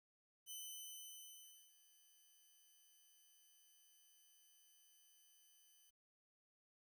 10% pulse tone with ADSR envelope, 3028 Hz, F#7, 39 cents sharp, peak -40 dBFS, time 0.46-5.91 s, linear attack 49 ms, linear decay 1200 ms, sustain -21 dB, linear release 15 ms, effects 13-bit

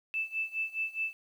sine tone with tremolo, 2637 Hz, E7, in tune, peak -28 dBFS, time 0.14-1.13 s, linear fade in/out 0 ms, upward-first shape sine, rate 4.8 Hz, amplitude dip 90%, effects 10-bit

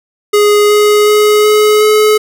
square tone with pitch steps, 415.2 / 418.1 / 421 / 423.9 / 426.9 Hz, G#4 / G#4 / G#4 / G#4 / G#4, 0 / +12 / +24 / +35 / +48 cents, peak -6 dBFS, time 0.33-2.18 s, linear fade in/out 10 ms, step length 370 ms, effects none

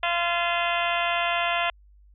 harmonic tone with a mistuned harmonic, 344.2 Hz, F4, 25 cents flat, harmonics 2 / 3 / 4 / 5 / 6 / 7 / 8 / 9 / 10, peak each -27 / -30 / -31 / -33 / -32 / -33 / -32 / -34 / -36 dBFS, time 0.03-1.7 s, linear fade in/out 2 ms, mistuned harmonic 7, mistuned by +69 cents, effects added 50 Hz sine -51 dBFS peak until 2.14 s

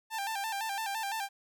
sawtooth tone with vibrato, 840 Hz, G#5, 19 cents sharp, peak -29 dBFS, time 0.1-1.29 s, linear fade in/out 50 ms, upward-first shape square, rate 5.9 Hz, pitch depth 98 cents each way, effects none

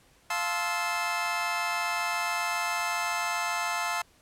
25% pulse chord, F major seventh, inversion none, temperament just, 698.5 / 873.1 / 1047.7 / 1309.6 Hz, F5 / A5 / C6 / E6, 0 / -14 / +2 / -12 cents, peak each -30 dBFS, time 0.3-4.02 s, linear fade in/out 5 ms, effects pink hiss -61 dBFS RMS until 4.21 s + low-pass 12000 Hz 12 dB/octave

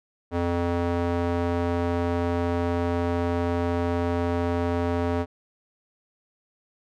square tone with band-pass filter, 86.4 Hz, F2, 18 cents flat, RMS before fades -25 dBFS, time 0.31-5.26 s, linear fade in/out 50 ms, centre 520 Hz, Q 0.71, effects none

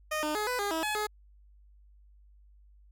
15% pulse tone with pitch steps, 616 / 303.8 / 422.5 / 498.1 / 405.9 / 323 / 849 / 423 Hz, D#5 / D#4 / G#4 / B4 / G#4 / E4 / G#5 / G#4, -17 / -41 / +30 / +15 / -40 / -35 / +38 / +32 cents, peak -23 dBFS, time 0.11-1.07 s, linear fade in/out 10 ms, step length 120 ms, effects added 50 Hz sine -55 dBFS peak until 2.91 s

